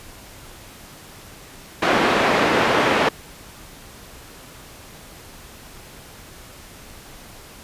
pink band-pass noise, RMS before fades -18 dBFS, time 1.82-3.09 s, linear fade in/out 5 ms, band 280 to 2400 Hz, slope 12 dB/octave, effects pink hiss -42 dBFS RMS until 7.63 s + resampled to 32000 Hz

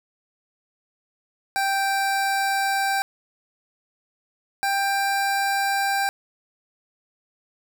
25% pulse tone pair in turn, 784 / 790.4 Hz, G5 / G5, 0 / +14 cents, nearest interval unison, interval 14 cents, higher second, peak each -17 dBFS, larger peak neither, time 1.56-3.02 / 4.63-6.09 s, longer neither, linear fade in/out 0 ms, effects none

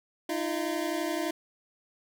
25% pulse tone pair together, 310 / 341.7 Hz, D#4 / F4, -6 / -38 cents, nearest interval major second, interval 168 cents, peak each -28 dBFS, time 0.29-1.31 s, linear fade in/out 5 ms, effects none

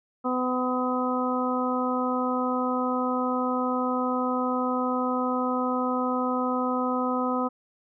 harmonic tone, 252.5 Hz, B3, 39 cents sharp, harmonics 1 / 2 / 3 / 4 / 5, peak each -27 / -30 / -33 / -32 / -30 dBFS, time 0.24-7.49 s, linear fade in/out 20 ms, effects none

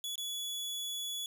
sawtooth tone with dropouts, 3400 Hz, G#7, 40 cents sharp, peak -33 dBFS, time 0.04-1.26 s, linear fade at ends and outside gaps 1 ms, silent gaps 0.156-0.179 s, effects none

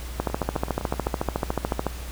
two click trains, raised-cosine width 1 ms, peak -9 / -18 dBFS, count 24 / 7, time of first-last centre 0.2-1.867 / 0.3-1.067 s, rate 13.8 / 7.82 Hz, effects added 60 Hz sine -33 dBFS peak until 2.11 s + pink hiss -41 dBFS RMS until 2.11 s

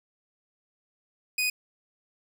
sawtooth tone, 2489 Hz, D#7, in tune, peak -21 dBFS, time 1.38-1.5 s, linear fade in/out 5 ms, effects none

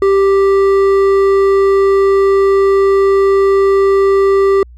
sine tone with hard clipping, 392 Hz, G4, in tune, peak -9 dBFS, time 0.02-4.63 s, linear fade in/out 2 ms, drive 8 dB, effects added 60 Hz sine -34 dBFS peak until 4.77 s

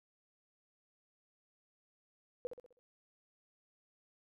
sine tone with echo, 493.9 Hz, B4, in tune, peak -35 dBFS, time 2.45-2.47 s, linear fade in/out 0 ms, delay 64 ms, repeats 5, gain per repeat -7 dB, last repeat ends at 2.79 s, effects none

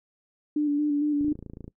sine tone with vibrato, 293.7 Hz, D4, in tune, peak -21 dBFS, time 0.56-1.33 s, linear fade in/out 5 ms, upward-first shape square, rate 4.4 Hz, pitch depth 25 cents each way
click train, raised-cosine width 3 ms, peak -27 dBFS, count 14, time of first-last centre 1.21-1.679 s, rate 27.7 Hz
effects noise-tail reverb RT60 0.1 s tail -21 dB re dry

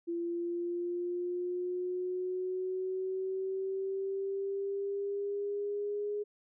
sine linear sweep, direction up, 340 to 415.3 Hz, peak -32 dBFS, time 0.07-6.24 s, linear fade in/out 20 ms, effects none

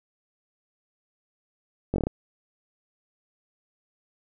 slowing click train, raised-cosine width 2 ms, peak -12 dBFS, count 6, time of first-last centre 1.94-2.07 s, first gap 20 ms, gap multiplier 1.13, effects none

